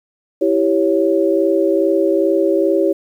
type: chord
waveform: sine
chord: C# diminished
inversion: first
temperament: equal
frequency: 329.6 / 392 / 554.4 Hz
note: E4 / G4 / C#5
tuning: 0 / 0 / 0 cents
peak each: -16 / -16 / -17 dBFS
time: 0.41-2.93 s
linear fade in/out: 10 ms
effects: 8-bit